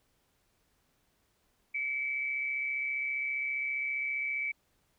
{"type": "tone pair together", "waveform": "sine", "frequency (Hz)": [2165, 2300], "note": ["C#7", "D7"], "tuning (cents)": [-41, -37], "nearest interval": "minor second", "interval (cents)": 104, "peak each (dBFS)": [-40, -31], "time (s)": [1.74, 4.52], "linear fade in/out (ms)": 10, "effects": ["pink hiss -73 dBFS RMS until 4.98 s"]}